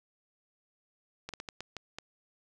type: slowing click train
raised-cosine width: 0.2 ms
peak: -22 dBFS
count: 7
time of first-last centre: 1.29-1.986 s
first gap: 47 ms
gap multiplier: 1.36
effects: none